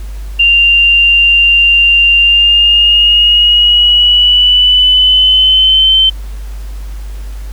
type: tone with pitch glide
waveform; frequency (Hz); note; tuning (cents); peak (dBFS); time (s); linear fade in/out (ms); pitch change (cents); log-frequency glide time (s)
sine; 2785 to 3090; F7 to G7; -5 to -26; -4; 0.39-6.1; 10; +179; 2.18-5.96
effects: added 50 Hz sine -20 dBFS peak until 7.52 s + pink hiss -39 dBFS RMS until 7.52 s